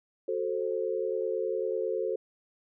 sine chord, F# diminished, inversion none, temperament equal with one note detuned, 370 / 440 / 528.1 Hz, F#4 / A4 / C5, 0 / 0 / +16 cents, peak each -33 / -31 / -33 dBFS, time 0.28-2.16 s, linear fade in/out 5 ms, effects none

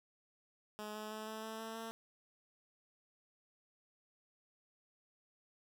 10% pulse tone with pitch steps, 211.7 / 214 / 216.4 / 218.8 / 221.2 / 223.6 / 226.1 Hz, G#3 / A3 / A3 / A3 / A3 / A3 / A3, +33 / -48 / -29 / -9 / +9 / +28 / +47 cents, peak -35 dBFS, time 0.79-1.91 s, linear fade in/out 0 ms, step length 160 ms, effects none

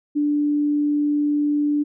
sine tone, 293.7 Hz, D4, in tune, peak -17 dBFS, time 0.15-1.84 s, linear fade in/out 20 ms, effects none

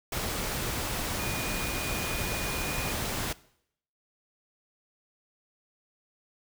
sine tone in noise, 2450 Hz, D#7, 27 cents flat, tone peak -37 dBFS, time 1.19-2.92 s, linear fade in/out 5 ms, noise pink, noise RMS -32 dBFS, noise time 0.12-3.33 s, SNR -8 dB, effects noise-tail reverb RT60 0.7 s tail -20 dB re dry

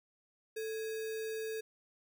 sine tone with sample-and-hold, 441.2 Hz, A4, 5 cents sharp, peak -36 dBFS, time 0.56-1.61 s, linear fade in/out 10 ms, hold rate 2100 Hz, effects none

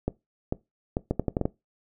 two click trains, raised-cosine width 2 ms, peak -11 / -12 dBFS, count 5 / 4, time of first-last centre 1.11-1.455 / 0.08-1.413 s, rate 11.6 / 2.25 Hz, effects noise-tail reverb RT60 0.2 s tail -20 dB re dry

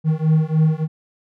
triangle beating tone pair, 155.56 / 158.96 Hz, D#3 / D#3, 0 / +37 cents, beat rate 3.4 Hz, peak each -15 dBFS, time 0.04-0.88 s, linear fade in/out 50 ms, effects none

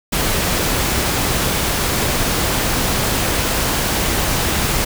pink noise, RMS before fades -18 dBFS, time 0.12-4.85 s, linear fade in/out 10 ms, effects none

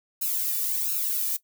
violet noise with flanger, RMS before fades -27 dBFS, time 0.21-1.37 s, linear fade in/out 10 ms, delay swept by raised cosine 0.74 to 1.71 ms, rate 1.4 Hz, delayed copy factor +0.85, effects noise-tail reverb RT60 0.1 s tail -17 dB re dry

